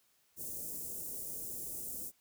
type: band-stop noise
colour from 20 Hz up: white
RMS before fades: -42 dBFS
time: 0.36-2.12 s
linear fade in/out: 50 ms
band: 530 to 7400 Hz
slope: 24 dB/octave
effects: white hiss -72 dBFS RMS until 2.2 s